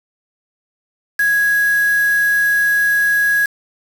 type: tone with quantisation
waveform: sine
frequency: 1661.2 Hz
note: G#6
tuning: in tune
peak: -12 dBFS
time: 1.19-3.46 s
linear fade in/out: 5 ms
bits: 4
effects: none

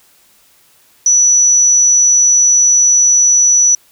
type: tone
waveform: sine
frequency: 5920 Hz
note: F#8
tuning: in tune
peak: -6 dBFS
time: 1.06-3.75 s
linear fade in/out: 2 ms
effects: white hiss -50 dBFS RMS until 3.91 s

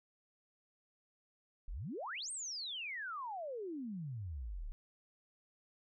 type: exponential two-way sweep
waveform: sine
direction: up then down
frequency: 31.48 to 8870 to 31.48 Hz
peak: -40 dBFS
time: 1.68-4.72 s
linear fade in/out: 0 ms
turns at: 2.31 s
effects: none

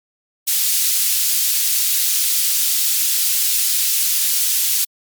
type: high-pass noise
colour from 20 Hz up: white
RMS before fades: -17 dBFS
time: 0.47-4.85 s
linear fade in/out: 10 ms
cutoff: 3500 Hz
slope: 12 dB/octave
effects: MP3 96 kbps

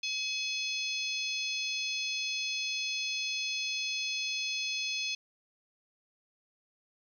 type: harmonic tone with a mistuned harmonic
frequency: 850 Hz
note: G#5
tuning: 40 cents sharp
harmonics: 3 / 4 / 5 / 6 / 7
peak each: -35 / -37 / -39 / -41 / -42 dBFS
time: 0.03-5.15 s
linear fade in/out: 5 ms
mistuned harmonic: 7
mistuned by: +69 cents
effects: 11-bit

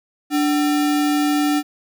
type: tone with sample-and-hold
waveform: sine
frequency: 293.7 Hz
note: D4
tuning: in tune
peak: -15 dBFS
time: 0.3-1.63 s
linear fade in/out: 50 ms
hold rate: 1050 Hz
effects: none

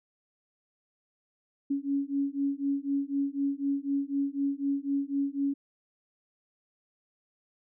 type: beating tone pair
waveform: sine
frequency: 277.2 / 281.2 Hz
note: C#4 / C#4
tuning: 0 / +25 cents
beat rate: 4 Hz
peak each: -30 dBFS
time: 1.7-5.54 s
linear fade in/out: 10 ms
effects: none

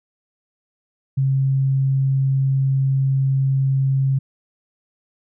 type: tone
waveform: sine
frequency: 134.9 Hz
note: C#3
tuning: 47 cents flat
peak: -15 dBFS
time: 1.17-4.19 s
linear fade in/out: 10 ms
effects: none

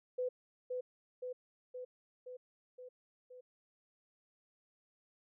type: tone with echo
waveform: sine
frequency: 502 Hz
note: B4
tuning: 28 cents sharp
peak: -33 dBFS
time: 0.18-0.29 s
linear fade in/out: 10 ms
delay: 520 ms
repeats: 6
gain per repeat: -3 dB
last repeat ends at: 3.41 s
effects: none

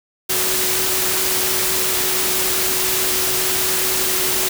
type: tone in noise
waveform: sine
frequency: 372.8 Hz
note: F#4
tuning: 13 cents sharp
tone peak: -28 dBFS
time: 0.29-4.49 s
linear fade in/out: 10 ms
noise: white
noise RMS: -19 dBFS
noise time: 0.29-4.49 s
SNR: -12 dB
effects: none

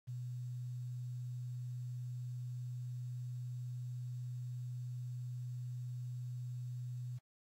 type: tone with quantisation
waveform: sine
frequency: 123.47 Hz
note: B2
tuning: in tune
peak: -40 dBFS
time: 0.07-7.19 s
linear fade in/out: 20 ms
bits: 11
effects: AAC 48 kbps

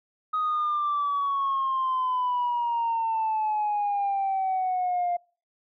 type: exponential sweep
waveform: sine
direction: down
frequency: 1258 to 698.5 Hz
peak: -22 dBFS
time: 0.33-5.17 s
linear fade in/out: 10 ms
effects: noise-tail reverb RT60 0.4 s tail -26 dB re dry + tanh soft clip ceiling -20 dBFS

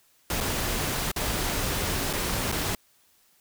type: noise with dropouts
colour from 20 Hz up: pink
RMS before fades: -28 dBFS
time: 0.3-2.75 s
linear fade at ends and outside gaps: 2 ms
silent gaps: 0.404-0.408 / 1.116-1.161 / 2.13-2.134 / 2.517-2.523 s
effects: white hiss -63 dBFS RMS until 3.4 s

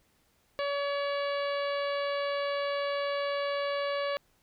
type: harmonic tone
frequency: 567 Hz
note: C#5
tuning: 39 cents sharp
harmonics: 1 / 2 / 3 / 4 / 5 / 6 / 7 / 8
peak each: -30 / -36 / -40 / -42 / -44 / -46 / -47 / -48 dBFS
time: 0.59-4.17 s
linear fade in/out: 0 ms
effects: pink hiss -69 dBFS RMS until 4.42 s

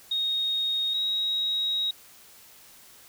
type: tone pair in turn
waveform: sine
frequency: 3731 / 3801 Hz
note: A#7 / A#7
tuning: +1 / +33 cents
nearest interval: unison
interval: 32 cents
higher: second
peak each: -24 dBFS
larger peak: neither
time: 0.11-0.94 / 0.94-1.91 s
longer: second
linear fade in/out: 5 ms
effects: white hiss -52 dBFS RMS until 3.08 s

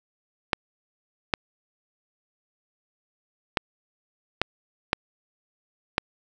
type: clicks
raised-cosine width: 0.3 ms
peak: -4 dBFS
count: 6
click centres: 0.532 / 1.338 / 3.572 / 4.416 / 4.931 / 5.981 s
effects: none

